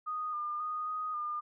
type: tone with pitch steps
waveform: sine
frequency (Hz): 1240 / 1204 / 1236 / 1247 / 1208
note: D#6 / D6 / D#6 / D#6 / D6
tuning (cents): -6 / +43 / -12 / +3 / +48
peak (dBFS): -33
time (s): 0.06-1.41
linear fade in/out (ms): 20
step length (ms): 270
effects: none